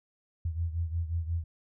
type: beating tone pair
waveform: sine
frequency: 82.41 / 88.01 Hz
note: E2 / F2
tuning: 0 / +14 cents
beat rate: 5.6 Hz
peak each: -30 / -35 dBFS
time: 0.45-1.44 s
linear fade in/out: 5 ms
effects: none